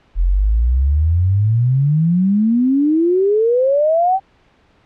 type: exponential sweep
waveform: sine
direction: up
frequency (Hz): 41.2 to 786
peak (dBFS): -11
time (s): 0.15-4.2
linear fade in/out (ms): 50
effects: pink hiss -54 dBFS RMS until 4.85 s + low-pass 3000 Hz 12 dB/octave